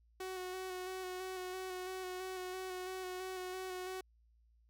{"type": "tone with vibrato", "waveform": "sawtooth", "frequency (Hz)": 370.5, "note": "F#4", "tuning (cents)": 2, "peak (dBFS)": -37, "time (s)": [0.2, 4.01], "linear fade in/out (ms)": 5, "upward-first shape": "square", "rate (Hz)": 3, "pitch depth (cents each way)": 18, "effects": ["added 57 Hz sine -66 dBFS peak until 4.69 s"]}